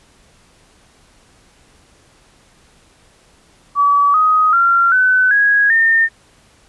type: tone with pitch steps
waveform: sine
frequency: 1144 / 1254.8 / 1376.3 / 1509.5 / 1655.7 / 1816 Hz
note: D6 / D#6 / F6 / F#6 / G#6 / A#6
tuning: -46 / +14 / -26 / +34 / -6 / -46 cents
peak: -9 dBFS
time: 3.75-6.09 s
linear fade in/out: 50 ms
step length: 390 ms
effects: pink hiss -51 dBFS RMS until 6.68 s + resampled to 24000 Hz